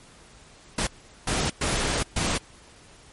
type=noise bursts at uneven times; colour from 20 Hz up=pink; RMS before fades=-25 dBFS; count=4; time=0.78-0.87 / 1.27-1.5 / 1.61-2.03 / 2.16-2.38 s; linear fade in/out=5 ms; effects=pink hiss -51 dBFS RMS until 3.12 s + MP3 48 kbps